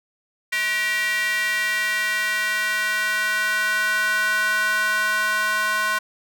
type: tone with high-pass filter sweep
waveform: square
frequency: 212.8 Hz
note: G#3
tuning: 42 cents sharp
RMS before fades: -22 dBFS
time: 0.52-5.99 s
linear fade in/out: 10 ms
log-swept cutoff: 2000 to 1300 Hz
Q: 4.5
effects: none